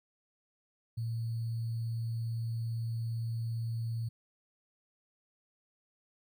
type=tone with sample-and-hold; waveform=sine; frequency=114.7 Hz; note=A#2; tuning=28 cents flat; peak=-32 dBFS; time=0.97-4.09 s; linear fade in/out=10 ms; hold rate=4410 Hz; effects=none